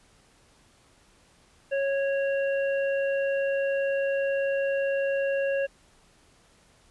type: harmonic tone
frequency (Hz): 551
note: C#5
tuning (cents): -11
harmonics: 1 / 3 / 5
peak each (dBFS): -24 / -34 / -38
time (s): 1.71-5.67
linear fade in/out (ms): 20
effects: pink hiss -60 dBFS RMS until 6.9 s + resampled to 24000 Hz